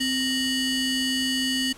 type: ring-modulated tone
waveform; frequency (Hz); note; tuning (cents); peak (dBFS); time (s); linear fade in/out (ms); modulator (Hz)
30% pulse; 1600; G6; +35; -17; 0-1.73; 10; 1340
effects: pink hiss -47 dBFS RMS until 1.77 s + low-pass 11000 Hz 12 dB/octave